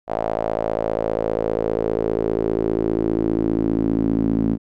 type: tone with band-pass filter sweep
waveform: sawtooth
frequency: 55 Hz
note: A1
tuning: in tune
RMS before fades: -21 dBFS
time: 0.07-4.58 s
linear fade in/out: 50 ms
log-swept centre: 670 to 250 Hz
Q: 3.8
effects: none